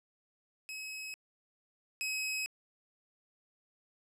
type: tone pair in turn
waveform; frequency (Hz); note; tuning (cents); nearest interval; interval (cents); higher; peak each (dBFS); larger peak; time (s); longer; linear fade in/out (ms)
sawtooth; 2559 / 2550; D#7 / D#7; +48 / +42; unison; 6; first; -37 / -30; second; 0.69-1.14 / 2.01-2.46; neither; 0
effects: low-pass 12000 Hz 12 dB/octave